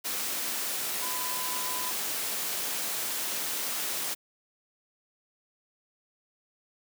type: tone in noise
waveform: sine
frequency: 1005 Hz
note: B5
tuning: 30 cents sharp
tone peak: -37 dBFS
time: 1.01-1.92 s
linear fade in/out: 20 ms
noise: white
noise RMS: -32 dBFS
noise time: 0.04-4.15 s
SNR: -8 dB
effects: high-pass 200 Hz 12 dB/octave